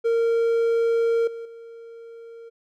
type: tone with level steps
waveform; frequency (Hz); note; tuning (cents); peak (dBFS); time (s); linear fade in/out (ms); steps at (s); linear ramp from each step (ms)
triangle; 461.3; A#4; -18; -16 / -30 / -37; 0.04-2.5; 20; 1.27 / 1.45; 5
effects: none